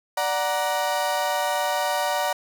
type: chord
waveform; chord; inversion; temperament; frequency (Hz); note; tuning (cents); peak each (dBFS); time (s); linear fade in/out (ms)
35% pulse; D augmented; none; equal with one note detuned; 587.3 / 740 / 939.9; D5 / F#5 / A#5; 0 / 0 / +14; -25; 0.17-2.33; 5
effects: none

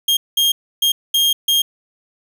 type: tone bursts at uneven times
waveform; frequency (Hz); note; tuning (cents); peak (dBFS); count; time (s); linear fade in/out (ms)
40% pulse; 3227; G7; +50; -12; 5; 0.08-0.17 / 0.37-0.52 / 0.82-0.92 / 1.14-1.33 / 1.48-1.62; 5
effects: none

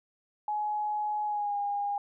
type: tone with pitch glide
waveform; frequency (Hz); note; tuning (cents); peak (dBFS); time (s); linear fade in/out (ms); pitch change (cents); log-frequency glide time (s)
sine; 842 to 812.8; G#5 to G#5; +24 to -38; -28; 0.48-1.98; 2; -62; 1.25-1.57
effects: none

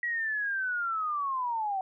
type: linear sweep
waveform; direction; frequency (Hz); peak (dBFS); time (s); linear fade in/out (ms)
sine; down; 1929 to 745; -28; 0.03-1.81; 2
effects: none

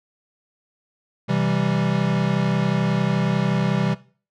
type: chord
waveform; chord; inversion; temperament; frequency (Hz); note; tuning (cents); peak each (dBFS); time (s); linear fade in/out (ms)
square; C major; none; equal; 130.81 / 164.81 / 196; C3 / E3 / G3; 0 / 0 / 0; -24; 1.28-3.95; 20
effects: noise-tail reverb RT60 0.4 s tail -18 dB re dry + low-pass 4000 Hz 12 dB/octave

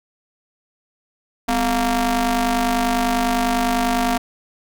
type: ring-modulated tone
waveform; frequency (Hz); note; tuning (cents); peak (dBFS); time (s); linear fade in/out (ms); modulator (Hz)
sawtooth; 227; A#3; -46; -10; 1.48-4.18; 10; 479
effects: none

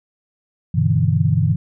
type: chord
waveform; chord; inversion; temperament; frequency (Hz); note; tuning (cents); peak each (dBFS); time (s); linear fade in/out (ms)
sine; E minor seventh; first; equal with one note detuned; 98 / 123.47 / 146.83 / 163.86; G2 / B2 / D3 / E3; 0 / 0 / 0 / -10; -19; 0.74-1.56; 10
effects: none

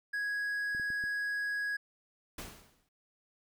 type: tone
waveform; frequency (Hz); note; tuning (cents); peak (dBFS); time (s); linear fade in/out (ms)
triangle; 1661.2; G#6; 0; -30; 0.13-1.77; 10
type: clicks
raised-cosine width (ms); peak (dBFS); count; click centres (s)
3; -36; 4; 0.749 / 0.798 / 0.903 / 1.039
type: noise with exponential decay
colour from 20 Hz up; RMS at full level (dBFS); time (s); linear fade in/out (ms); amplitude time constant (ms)
pink; -40; 2.38-2.89; 5; 110
effects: none

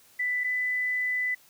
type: tone pair in turn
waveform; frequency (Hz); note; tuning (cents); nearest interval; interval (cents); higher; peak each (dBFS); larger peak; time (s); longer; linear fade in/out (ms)
sine; 1987 / 1997.6; B6 / B6; +10 / +19; unison; 9; second; -25; neither; 0.19-0.44 / 0.44-1.35; second; 10
effects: white hiss -58 dBFS RMS until 1.49 s

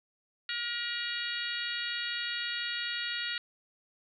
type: harmonic tone with a mistuned harmonic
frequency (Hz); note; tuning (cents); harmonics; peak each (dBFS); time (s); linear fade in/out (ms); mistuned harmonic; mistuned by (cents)
475.8; A#4; +35; 3 / 4 / 5 / 6 / 7 / 8 / 9; -39 / -38 / -44 / -39 / -44 / -40 / -42; 0.49-3.38; 2; 9; +23
effects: none

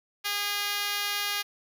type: tone with high-pass filter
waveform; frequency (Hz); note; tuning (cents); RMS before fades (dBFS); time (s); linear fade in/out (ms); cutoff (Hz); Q
5% pulse; 408.7; G#4; -28; -30; 0.24-1.43; 20; 890; 0.58
effects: none

